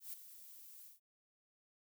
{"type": "noise with ADSR envelope", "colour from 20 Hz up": "violet", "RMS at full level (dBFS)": -45, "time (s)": [0, 1], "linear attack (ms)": 130, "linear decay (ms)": 13, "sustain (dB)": -11, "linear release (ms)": 140, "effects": []}